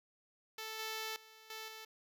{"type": "tone with level steps", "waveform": "5% pulse", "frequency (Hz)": 440, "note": "A4", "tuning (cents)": 0, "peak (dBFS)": [-31, -28, -46, -33, -37], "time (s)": [0.58, 1.85], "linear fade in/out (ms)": 5, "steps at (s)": [0.79, 1.16, 1.5, 1.68], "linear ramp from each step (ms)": 2, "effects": []}